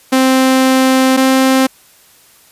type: tone pair in turn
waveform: sawtooth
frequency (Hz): 261.6 / 263.4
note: C4 / C4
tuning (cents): 0 / +12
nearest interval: unison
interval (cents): 12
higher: second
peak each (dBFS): -4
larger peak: neither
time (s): 0.12-1.17 / 1.17-1.67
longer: first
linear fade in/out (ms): 10
effects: white hiss -46 dBFS RMS until 2.51 s + resampled to 32000 Hz